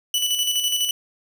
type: tone with tremolo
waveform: sawtooth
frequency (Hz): 2970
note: F#7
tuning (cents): +6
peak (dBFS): -15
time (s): 0.14-0.91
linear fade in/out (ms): 2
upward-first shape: square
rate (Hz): 12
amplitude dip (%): 45
effects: none